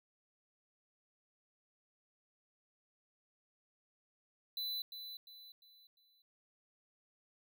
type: tone with echo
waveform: square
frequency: 4000 Hz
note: B7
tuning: 21 cents sharp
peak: -38 dBFS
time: 4.57-4.82 s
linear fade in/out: 2 ms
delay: 350 ms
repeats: 4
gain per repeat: -8 dB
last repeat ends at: 6.22 s
effects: none